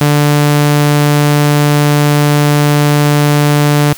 sawtooth tone, 146.83 Hz, D3, in tune, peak -3 dBFS, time 0.01-3.93 s, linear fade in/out 2 ms, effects white hiss -31 dBFS RMS until 3.97 s

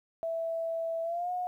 sine tone with pitch glide, 659.3 to 723.1 Hz, E5 to F#5, 0 to -40 cents, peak -30 dBFS, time 0.23-1.47 s, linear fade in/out 0 ms, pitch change +160 cents, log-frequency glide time 1.03-1.31 s, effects 11-bit

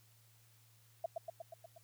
sine tone with echo, 665 Hz, E5, 15 cents sharp, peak -33 dBFS, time 1.04-1.06 s, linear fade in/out 5 ms, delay 120 ms, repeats 6, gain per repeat -3 dB, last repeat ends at 1.78 s, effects added 113 Hz sine -66 dBFS peak until 1.83 s + white hiss -69 dBFS RMS until 1.83 s

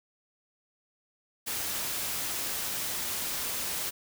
white noise, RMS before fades -33 dBFS, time 1.46-3.91 s, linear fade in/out 20 ms, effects none

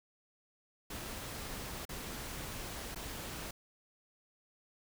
pink noise with dropouts, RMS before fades -43 dBFS, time 0.9-3.51 s, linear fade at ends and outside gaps 5 ms, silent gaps 1.853-1.891 / 2.948-2.958 s, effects none

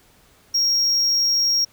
triangle tone, 5588 Hz, F8, in tune, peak -15 dBFS, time 0.54-1.65 s, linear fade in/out 10 ms, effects pink hiss -55 dBFS RMS until 1.72 s

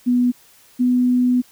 sine tone pair in turn, 246.1 / 248.7 Hz, B3 / B3, -6 / +12 cents, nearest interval unison, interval 18 cents, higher second, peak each -13 dBFS, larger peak neither, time 0.06-0.32 / 0.79-1.42 s, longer second, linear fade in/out 20 ms, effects white hiss -51 dBFS RMS until 1.51 s

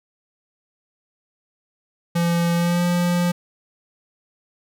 square tone with pitch glide, 170.8 to 175.3 Hz, F3 to F3, -38 to +7 cents, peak -18 dBFS, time 2.15-3.32 s, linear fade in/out 10 ms, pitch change +45 cents, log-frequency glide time 2.55-2.82 s, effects none

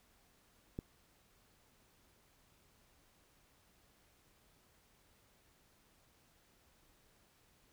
click, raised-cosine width 3 ms, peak -27 dBFS, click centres 0.789 s, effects pink hiss -70 dBFS RMS until 7.72 s

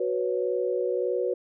sine chord, F# suspended fourth, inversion none, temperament just, 370 / 493.3 / 555 Hz, F#4 / B4 / C#5, 0 / -2 / +2 cents, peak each -28 / -27 / -31 dBFS, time 0-1.34 s, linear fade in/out 5 ms, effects none

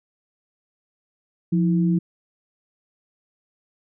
sine tone pair together, 174.61 / 324.9 Hz, F3 / E4, 0 / -25 cents, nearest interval major seventh, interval 1075 cents, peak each -17 / -25 dBFS, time 1.52-1.99 s, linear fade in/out 10 ms, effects none

